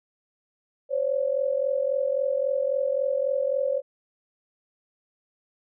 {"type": "tone pair together", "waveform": "sine", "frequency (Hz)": [523.3, 567], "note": ["C5", "C#5"], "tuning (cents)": [0, 39], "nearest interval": "minor second", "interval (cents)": 139, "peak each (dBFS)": -25, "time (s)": [0.89, 3.82], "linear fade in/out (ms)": 50, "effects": []}